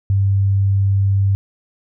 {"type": "tone", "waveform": "sine", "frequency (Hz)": 98.3, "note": "G2", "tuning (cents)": 5, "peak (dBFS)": -12, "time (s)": [0.1, 1.35], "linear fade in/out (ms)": 0, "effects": []}